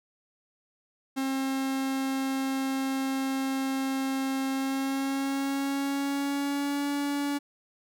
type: tone with pitch glide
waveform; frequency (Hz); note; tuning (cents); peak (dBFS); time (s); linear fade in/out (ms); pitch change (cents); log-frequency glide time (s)
45% pulse; 267.7 to 285.3; C4 to C#4; +40 to +50; -27; 1.16-7.39; 20; +110; 4.51-6.88
effects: none

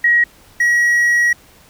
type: tone pair in turn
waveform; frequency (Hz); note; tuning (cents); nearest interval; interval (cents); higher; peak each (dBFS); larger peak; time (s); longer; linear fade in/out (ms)
sine / triangle; 1900 / 1910.1; A#6 / A#6; +33 / +42; unison; 9; second; -9; neither; 0.04-0.24 / 0.6-1.33; second; 5
effects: pink hiss -47 dBFS RMS until 1.69 s

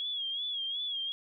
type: tone with vibrato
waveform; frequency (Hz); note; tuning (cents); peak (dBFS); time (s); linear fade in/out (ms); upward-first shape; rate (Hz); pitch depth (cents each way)
sine; 3316; G#7; -3; -32; 0-1.12; 0; sine; 2.7; 79
effects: none

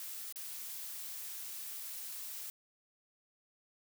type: noise with dropouts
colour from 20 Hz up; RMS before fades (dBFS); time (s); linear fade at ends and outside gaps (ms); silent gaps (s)
blue; -44; 0-2.5; 1; 0.325-0.358
effects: none

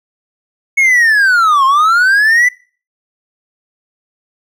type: linear two-way sweep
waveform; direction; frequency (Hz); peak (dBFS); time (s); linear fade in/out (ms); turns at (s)
triangle; down then up; 2208 to 1046.5 to 2009; -5; 0.77-2.49; 10; 1.65
effects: noise-tail reverb RT60 0.4 s tail -22 dB re dry

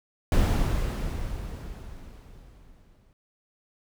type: noise with exponential decay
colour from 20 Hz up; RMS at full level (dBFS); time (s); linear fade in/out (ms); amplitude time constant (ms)
brown; -19; 0.32-3.13; 1; 610
effects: none

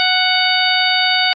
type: harmonic tone with a mistuned harmonic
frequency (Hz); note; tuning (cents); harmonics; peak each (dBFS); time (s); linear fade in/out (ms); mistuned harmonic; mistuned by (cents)
740; F#5; 0; 1 / 2 / 3 / 4 / 5 / 6; -19 / -19 / -19 / -19 / -19 / -19; 0-1.33; 0; 6; +52
effects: MP3 32 kbps

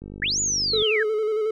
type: click train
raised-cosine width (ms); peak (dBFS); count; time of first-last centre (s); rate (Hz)
3; -25; 41; 0.02-0.822; 49.9
type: linear two-way sweep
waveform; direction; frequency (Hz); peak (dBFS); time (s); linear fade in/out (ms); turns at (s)
sine; up then down; 1573 to 7040 to 1573; -21; 0.22-1.03; 2; 0.4
type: tone with vibrato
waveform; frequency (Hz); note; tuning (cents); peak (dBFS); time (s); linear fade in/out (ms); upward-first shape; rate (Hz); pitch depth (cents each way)
triangle; 431.8; A4; -33; -19; 0.73-1.51; 5; square; 11; 34
effects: none

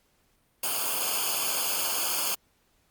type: noise with comb filter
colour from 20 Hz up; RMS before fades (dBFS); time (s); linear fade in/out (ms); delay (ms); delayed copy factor
white; -28; 0.63-2.35; 5; 0.52; -0.9
effects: pink hiss -68 dBFS RMS until 2.9 s + Opus 48 kbps

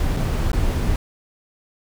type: noise with dropouts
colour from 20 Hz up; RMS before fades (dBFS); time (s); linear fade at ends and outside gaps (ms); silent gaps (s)
brown; -20; 0-0.96; 1; 0.166-0.17 / 0.517-0.531
effects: none

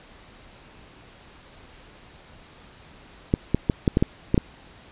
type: clicks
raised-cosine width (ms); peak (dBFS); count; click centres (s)
3; -5; 8; 3.339 / 3.546 / 3.698 / 3.878 / 3.971 / 4.025 / 4.344 / 4.378
effects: pink hiss -49 dBFS RMS until 4.91 s + resampled to 8000 Hz

